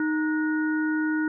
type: harmonic tone with a mistuned harmonic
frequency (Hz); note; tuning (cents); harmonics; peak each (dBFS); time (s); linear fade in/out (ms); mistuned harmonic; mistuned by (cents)
310.4; D#4; -4; 1 / 3 / 5 / 6; -23 / -39 / -30 / -41; 0-1.28; 2; 5; -110
effects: none